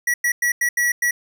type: tone bursts at uneven times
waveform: square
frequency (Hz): 1932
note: B6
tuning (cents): -39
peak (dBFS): -17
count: 6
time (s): 0.07-0.14 / 0.24-0.32 / 0.42-0.52 / 0.61-0.69 / 0.77-0.92 / 1.02-1.11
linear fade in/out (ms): 5
effects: none